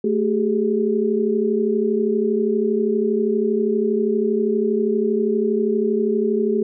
sine tone cluster, 220.8 / 387 / 419.5 Hz, A3 / G4 / G#4, +6 / -22 / +17 cents, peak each -21 dBFS, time 0.04-6.63 s, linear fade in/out 5 ms, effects none

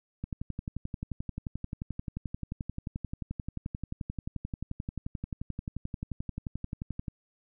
click train, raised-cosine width 5 ms, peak -22 dBFS, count 79, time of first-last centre 0.24-7.082 s, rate 11.4 Hz, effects none

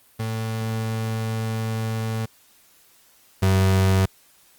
35% pulse tone pair in turn, 111.5 / 95.29 Hz, A2 / G2, +23 / -49 cents, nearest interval minor third, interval 272 cents, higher first, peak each -22 / -14 dBFS, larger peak second, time 0.19-2.26 / 3.42-4.06 s, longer first, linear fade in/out 10 ms, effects white hiss -56 dBFS RMS until 4.58 s + Opus 32 kbps

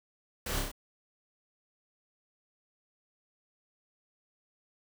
pink noise with echo, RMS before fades -36 dBFS, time 0.46-0.6 s, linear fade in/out 5 ms, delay 29 ms, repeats 4, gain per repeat -2 dB, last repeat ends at 0.716 s, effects none

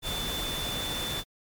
sine tone in noise, 3520 Hz, A7, in tune, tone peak -33 dBFS, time 0.02-1.24 s, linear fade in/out 50 ms, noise pink, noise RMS -34 dBFS, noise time 0.02-1.24 s, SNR -2 dB, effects MP3 96 kbps

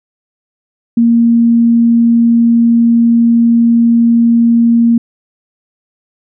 sine tone, 233.1 Hz, A#3, in tune, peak -5 dBFS, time 0.97-4.98 s, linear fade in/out 5 ms, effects none

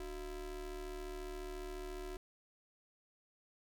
square ring-modulated tone, 164.81 Hz, E3, in tune, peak -40 dBFS, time 0-2.17 s, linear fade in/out 2 ms, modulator 202 Hz, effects none

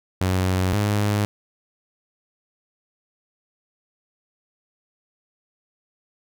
sawtooth tone pair in turn, 93 / 103.43 Hz, F#2 / G#2, +9 / -7 cents, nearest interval major second, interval 184 cents, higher second, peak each -15 dBFS, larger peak neither, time 0.21-0.73 / 0.73-1.25 s, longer neither, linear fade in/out 0 ms, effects none

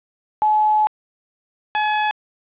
sine / sawtooth tone pair in turn, 854 / 849.1 Hz, G#5 / G#5, +48 / +38 cents, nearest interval unison, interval 10 cents, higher first, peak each -13 / -13 dBFS, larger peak neither, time 0.42-0.87 / 1.75-2.11 s, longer first, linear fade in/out 0 ms, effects resampled to 8000 Hz + 8-bit

